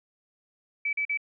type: tone bursts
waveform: sine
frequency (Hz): 2301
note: D7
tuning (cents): -36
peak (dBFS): -25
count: 3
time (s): 0.85-1.174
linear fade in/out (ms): 5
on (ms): 80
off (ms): 42
effects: none